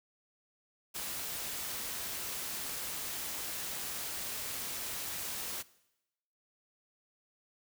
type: noise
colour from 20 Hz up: white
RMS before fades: -39 dBFS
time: 0.94-5.63 s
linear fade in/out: 20 ms
effects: noise-tail reverb RT60 0.9 s tail -20 dB re dry